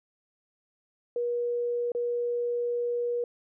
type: tone with dropouts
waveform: sine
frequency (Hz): 480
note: B4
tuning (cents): -49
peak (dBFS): -26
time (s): 1.16-3.24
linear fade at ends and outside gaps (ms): 2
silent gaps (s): 1.919-1.949
effects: none